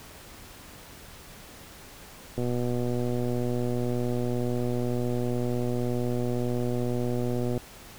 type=click train; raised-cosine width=2 ms; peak=-17 dBFS; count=635; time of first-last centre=2.38-7.577 s; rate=122 Hz; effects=pink hiss -47 dBFS RMS until 7.98 s